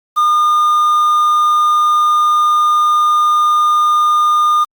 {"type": "tone with quantisation", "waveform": "triangle", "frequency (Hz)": 1214, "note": "D#6", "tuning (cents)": -43, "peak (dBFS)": -7, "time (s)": [0.16, 4.65], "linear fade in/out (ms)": 20, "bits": 6, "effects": ["Opus 48 kbps"]}